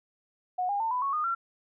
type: tone with pitch steps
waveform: sine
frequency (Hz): 730 / 810 / 898.7 / 997.2 / 1106.5 / 1227.7 / 1362.2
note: F#5 / G#5 / A5 / B5 / C#6 / D#6 / F6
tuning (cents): -24 / -43 / +36 / +16 / -3 / -24 / -44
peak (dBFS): -26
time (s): 0.58-1.35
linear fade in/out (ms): 10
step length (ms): 110
effects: none